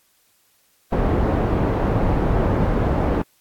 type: low-pass noise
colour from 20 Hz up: pink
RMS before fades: -19 dBFS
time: 0.92-3.22 s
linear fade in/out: 5 ms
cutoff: 810 Hz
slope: 12 dB/octave
effects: white hiss -61 dBFS RMS until 3.4 s + AAC 64 kbps